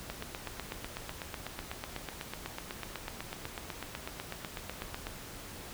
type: click train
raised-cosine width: 0.3 ms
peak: -21 dBFS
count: 41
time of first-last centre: 0.1-5.069 s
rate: 8.05 Hz
effects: pink hiss -46 dBFS RMS until 5.73 s